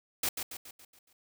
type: noise with echo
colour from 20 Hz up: white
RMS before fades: -30 dBFS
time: 0.23-0.29 s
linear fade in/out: 5 ms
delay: 140 ms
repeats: 6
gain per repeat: -6 dB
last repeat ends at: 1.13 s
effects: none